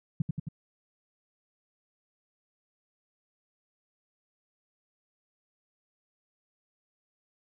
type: tone with echo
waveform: sine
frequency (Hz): 154.5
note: D#3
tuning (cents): -12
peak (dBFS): -22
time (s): 0.2-0.22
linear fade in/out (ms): 5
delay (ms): 89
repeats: 3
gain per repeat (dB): -3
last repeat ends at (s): 0.487
effects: none